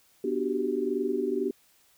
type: chord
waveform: sine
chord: G major seventh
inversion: first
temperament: equal with one note detuned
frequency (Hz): 246.9 / 296 / 370 / 392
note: B3 / D4 / F#4 / G4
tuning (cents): 0 / +14 / 0 / 0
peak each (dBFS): -33 / -33 / -31 / -29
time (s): 0.24-1.51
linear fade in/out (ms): 5
effects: white hiss -63 dBFS RMS until 1.97 s